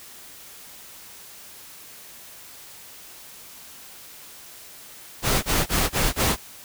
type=noise bursts; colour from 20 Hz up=pink; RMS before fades=-21 dBFS; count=5; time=5.22-6.366 s; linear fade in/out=50 ms; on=210 ms; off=24 ms; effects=white hiss -44 dBFS RMS until 6.64 s